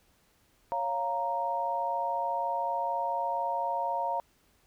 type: chord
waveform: sine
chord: Bb minor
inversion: first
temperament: equal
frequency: 554.4 / 698.5 / 932.3 Hz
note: Db5 / F5 / Bb5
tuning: 0 / 0 / 0 cents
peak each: -36 / -33 / -30 dBFS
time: 0.72-4.2 s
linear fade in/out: 0 ms
effects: pink hiss -67 dBFS RMS until 4.66 s